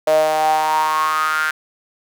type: tone with high-pass filter sweep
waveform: sawtooth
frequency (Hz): 155.56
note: D#3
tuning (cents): 0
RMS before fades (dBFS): -17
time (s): 0.07-1.51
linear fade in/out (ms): 5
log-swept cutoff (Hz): 590 to 1500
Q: 9.3
effects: none